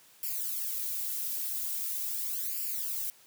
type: noise with flanger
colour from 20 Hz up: violet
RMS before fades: -34 dBFS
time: 0.23-3.1 s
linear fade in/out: 0 ms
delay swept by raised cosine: 0.4 to 3.1 ms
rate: 0.42 Hz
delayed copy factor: +1
effects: white hiss -59 dBFS RMS until 3.26 s + high-pass 100 Hz 12 dB/octave